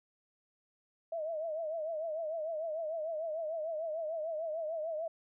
sine tone with vibrato, 639 Hz, D#5, 46 cents sharp, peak -34 dBFS, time 1.12-5.08 s, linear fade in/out 5 ms, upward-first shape triangle, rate 6.7 Hz, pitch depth 110 cents each way, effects none

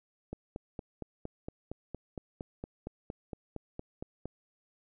click train, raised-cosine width 2 ms, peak -25 dBFS, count 18, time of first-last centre 0.33-4.256 s, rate 4.33 Hz, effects none

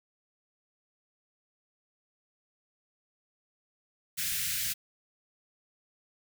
white band-stop noise, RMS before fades -32 dBFS, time 4.17-4.74 s, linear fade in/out 20 ms, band 190 to 1500 Hz, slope 48 dB/octave, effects none

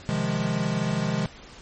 square chord, F minor seventh, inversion second, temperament equal, 130.81 / 155.56 / 174.61 / 207.7 Hz, C3 / Eb3 / F3 / Ab3, 0 / 0 / 0 / 0 cents, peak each -31 / -30 / -30 / -29 dBFS, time 0.09-1.26 s, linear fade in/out 0 ms, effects pink hiss -46 dBFS RMS until 1.61 s + MP3 32 kbps

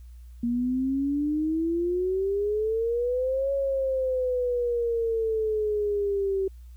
sine exponential two-way sweep, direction up then down, 234.8 to 554.4 to 382.8 Hz, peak -23 dBFS, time 0.43-6.48 s, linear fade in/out 5 ms, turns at 3.52 s, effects added 60 Hz sine -42 dBFS peak until 6.76 s + white hiss -67 dBFS RMS until 6.76 s

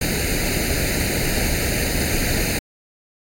pink noise with comb filter, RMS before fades -21 dBFS, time 0.01-2.59 s, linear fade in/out 5 ms, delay 0.45 ms, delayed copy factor +0.85, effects AAC 64 kbps

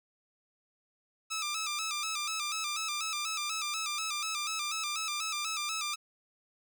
10% pulse tone with vibrato, 1244.5 Hz, D#6, in tune, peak -24 dBFS, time 1.3-5.96 s, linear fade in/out 20 ms, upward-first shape square, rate 4.1 Hz, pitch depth 75 cents each way, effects none

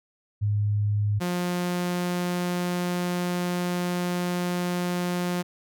sine / sawtooth tone pair in turn, 103.83 / 177.42 Hz, G#2 / F3, 0 / +28 cents, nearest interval major sixth, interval 928 cents, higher second, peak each -21 dBFS, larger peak neither, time 0.41-1.2 / 1.2-5.43 s, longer second, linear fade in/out 20 ms, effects none

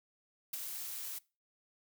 blue noise with ADSR envelope, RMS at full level -36 dBFS, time 0.53-1.19 s, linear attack 8 ms, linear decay 14 ms, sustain -6 dB, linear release 12 ms, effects noise-tail reverb RT60 0.3 s tail -22 dB re dry

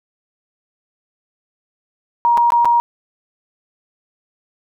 sine tone with dropouts, 946 Hz, A#5, 25 cents sharp, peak -10 dBFS, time 2.25-2.8 s, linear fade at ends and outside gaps 0 ms, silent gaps 2.373-2.378 / 2.504-2.521 / 2.647-2.655 s, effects none

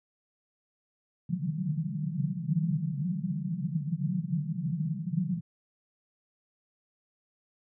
white band-pass noise, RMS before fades -31 dBFS, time 1.29-5.41 s, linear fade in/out 10 ms, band 140 to 190 Hz, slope 96 dB/octave, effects none

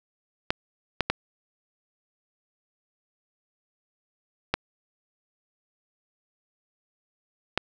clicks, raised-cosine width 0.3 ms, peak -6 dBFS, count 5, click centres 0.505 / 1.007 / 1.1 / 4.54 / 7.576 s, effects none

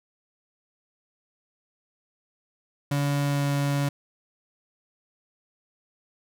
35% pulse tone with pitch glide, 142.7 to 141.8 Hz, D3 to C#3, -49 to +40 cents, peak -21 dBFS, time 2.91-3.89 s, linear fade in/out 5 ms, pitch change -11 cents, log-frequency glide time 3.25-3.47 s, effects none

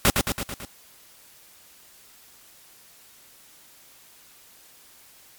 pink noise with echo, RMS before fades -17 dBFS, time 0.05-0.1 s, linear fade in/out 0 ms, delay 110 ms, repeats 5, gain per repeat -4 dB, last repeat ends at 0.65 s, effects white hiss -52 dBFS RMS until 5.38 s + MP3 96 kbps

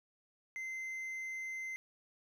sine tone with hard clipping, 2071 Hz, C7, 18 cents flat, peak -40 dBFS, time 0.56-1.76 s, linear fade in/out 0 ms, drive 3 dB, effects none

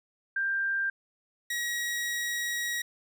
sine / sawtooth tone pair in turn, 1586 / 1905.2 Hz, G6 / A#6, +20 / +37 cents, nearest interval minor third, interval 317 cents, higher second, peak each -26 / -26 dBFS, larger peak neither, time 0.36-0.9 / 1.5-2.82 s, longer second, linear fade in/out 5 ms, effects none

